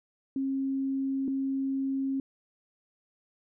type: tone pair in turn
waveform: sine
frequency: 270 / 270 Hz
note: C#4 / C#4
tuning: -45 / -45 cents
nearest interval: unison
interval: 0 cents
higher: neither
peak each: -27 dBFS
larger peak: neither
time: 0.36-1.28 / 1.28-2.2 s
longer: neither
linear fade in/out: 2 ms
effects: none